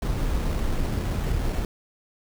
brown noise with sample-and-hold, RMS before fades -25 dBFS, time 0.02-1.65 s, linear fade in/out 2 ms, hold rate 4900 Hz, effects none

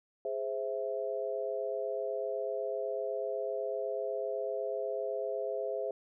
sine chord, Ab augmented, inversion none, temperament equal, 415.3 / 523.3 / 659.3 Hz, Ab4 / C5 / E5, 0 / 0 / 0 cents, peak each -37 / -36 / -37 dBFS, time 0.25-5.91 s, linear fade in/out 2 ms, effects none

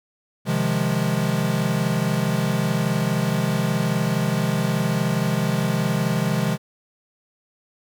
square chord, F minor seventh, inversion second, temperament equal, 130.81 / 155.56 / 174.61 / 207.7 Hz, C3 / Eb3 / F3 / Ab3, 0 / 0 / 0 / 0 cents, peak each -26 dBFS, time 0.45-6.58 s, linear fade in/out 50 ms, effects none

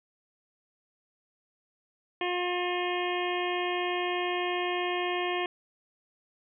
harmonic tone, 356.8 Hz, F4, 37 cents sharp, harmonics 1 / 2 / 3 / 5 / 6 / 7 / 8 / 9, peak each -31 / -34 / -36 / -38 / -39 / -39 / -40 / -41 dBFS, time 2.21-5.46 s, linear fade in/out 2 ms, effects none

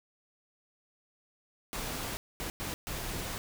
pink noise bursts at uneven times, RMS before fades -37 dBFS, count 4, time 1.73-2.17 / 2.4-2.5 / 2.6-2.74 / 2.87-3.38 s, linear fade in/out 0 ms, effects none

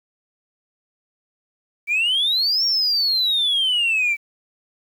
sine exponential two-way sweep, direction up then down, 2291 to 5588 to 2291 Hz, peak -15 dBFS, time 1.87-4.17 s, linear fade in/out 50 ms, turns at 2.65 s, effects tanh soft clip ceiling -14 dBFS + 8-bit

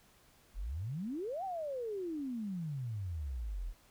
sine exponential two-way sweep, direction up then down, 37.67 to 793 to 37.67 Hz, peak -36 dBFS, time 0.54-3.74 s, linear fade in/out 50 ms, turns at 1.44 s, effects pink hiss -65 dBFS RMS until 3.9 s

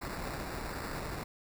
pink noise with sample-and-hold, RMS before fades -39 dBFS, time 0.01-1.24 s, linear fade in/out 10 ms, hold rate 3150 Hz, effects none

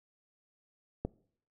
click, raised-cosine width 2 ms, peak -19 dBFS, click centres 1.05 s, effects noise-tail reverb RT60 0.6 s tail -23 dB re dry

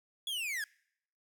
45% pulse linear sweep, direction down, 3421 to 1600 Hz, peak -34 dBFS, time 0.27-0.64 s, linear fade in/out 2 ms, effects noise-tail reverb RT60 0.7 s tail -25 dB re dry

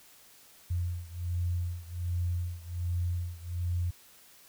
sine beating tone pair, 87.1 / 88.4 Hz, F2 / F2, -4 / +22 cents, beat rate 1.3 Hz, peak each -32 / -34 dBFS, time 0.7-3.91 s, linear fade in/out 10 ms, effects white hiss -57 dBFS RMS until 4.48 s

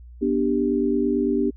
sine chord, G major, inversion first, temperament just, 245 / 294 / 392 Hz, B3 / D4 / G4, -14 / +2 / 0 cents, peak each -23 dBFS, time 0.21-1.51 s, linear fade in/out 20 ms, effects added 60 Hz sine -40 dBFS peak until 1.56 s

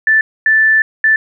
sine tone bursts at uneven times, 1760 Hz, A6, in tune, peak -7 dBFS, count 3, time 0.07-0.21 / 0.46-0.82 / 1.04-1.16 s, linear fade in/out 2 ms, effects none

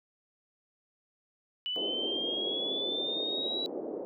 sine exponential sweep, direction up, 2959 to 3928 Hz, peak -31 dBFS, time 1.66-3.66 s, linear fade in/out 0 ms
pink band-pass noise, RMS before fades -38 dBFS, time 1.76-4.05 s, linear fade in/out 0 ms, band 320 to 540 Hz, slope 24 dB/octave
effects none

